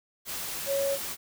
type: tone in noise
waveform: sine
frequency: 554.4 Hz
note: C#5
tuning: in tune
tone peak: -25 dBFS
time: 0.66-0.98 s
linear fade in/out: 50 ms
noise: white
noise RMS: -35 dBFS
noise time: 0.25-1.17 s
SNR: +7 dB
effects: none